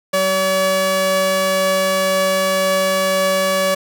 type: tone pair together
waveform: sawtooth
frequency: 190.64 / 570 Hz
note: G3 / C#5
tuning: -48 / +48 cents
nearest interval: octave + perfect fifth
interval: 1896 cents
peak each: -21 / -11 dBFS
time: 0.13-3.75 s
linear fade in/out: 10 ms
effects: none